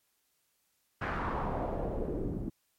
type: noise with low-pass filter sweep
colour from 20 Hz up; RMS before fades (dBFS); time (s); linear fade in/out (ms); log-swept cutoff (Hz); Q
pink; -34; 1.01-2.5; 10; 1700 to 260; 2.1
effects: white hiss -75 dBFS RMS until 2.78 s + MP3 64 kbps